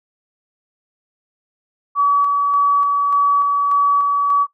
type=tone with tremolo; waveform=sine; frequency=1140 Hz; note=C#6; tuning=48 cents sharp; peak=-11 dBFS; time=1.95-4.47 s; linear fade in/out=50 ms; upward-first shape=square; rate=1.7 Hz; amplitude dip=25%; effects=noise-tail reverb RT60 0.1 s tail -18 dB re dry